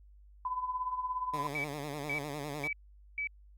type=tone with tremolo; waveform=sine; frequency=1007 Hz; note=B5; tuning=33 cents sharp; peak=-29 dBFS; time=0.45-1.47 s; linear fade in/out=2 ms; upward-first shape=triangle; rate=17 Hz; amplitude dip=75%
type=tone with vibrato; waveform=10% pulse; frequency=145.8 Hz; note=D3; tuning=12 cents flat; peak=-29 dBFS; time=1.33-2.68 s; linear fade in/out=10 ms; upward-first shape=sine; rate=9.9 Hz; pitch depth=90 cents each way
type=tone bursts; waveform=sine; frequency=2293 Hz; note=D7; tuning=42 cents flat; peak=-32 dBFS; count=4; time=1.55-3.272 s; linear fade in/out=2 ms; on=93 ms; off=450 ms
effects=added 50 Hz sine -54 dBFS peak until 3.57 s + Opus 48 kbps